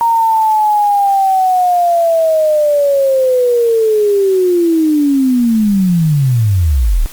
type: linear sweep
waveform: sine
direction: down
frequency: 932.3 to 30.42 Hz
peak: -8 dBFS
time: 0.01-7.06 s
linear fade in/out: 0 ms
effects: white hiss -35 dBFS RMS until 7.12 s + Opus 32 kbps